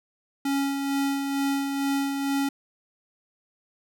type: tone with tremolo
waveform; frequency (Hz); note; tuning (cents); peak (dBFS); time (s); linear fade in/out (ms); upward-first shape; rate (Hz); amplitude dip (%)
square; 277.2; C#4; 0; -23; 0.45-2.49; 5; sine; 2.2; 40
effects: none